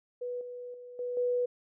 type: tone with level steps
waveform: sine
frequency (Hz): 491.4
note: B4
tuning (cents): -9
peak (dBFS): -33 / -39 / -44 / -32 / -26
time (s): 0.21-1.46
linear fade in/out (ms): 10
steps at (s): 0.41 / 0.74 / 0.99 / 1.17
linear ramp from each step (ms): 2
effects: none